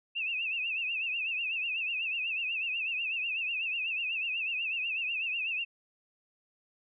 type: tone with vibrato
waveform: sine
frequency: 2637 Hz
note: E7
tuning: in tune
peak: -30 dBFS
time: 0.15-5.65 s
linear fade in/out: 20 ms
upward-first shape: triangle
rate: 8.1 Hz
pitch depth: 130 cents each way
effects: none